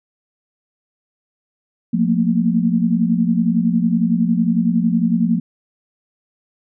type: tone cluster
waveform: sine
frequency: 177.4 / 224.4 / 235.3 Hz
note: F3 / A3 / A#3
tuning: +27 / +34 / +16 cents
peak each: -18 dBFS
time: 1.93-5.4 s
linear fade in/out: 10 ms
effects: none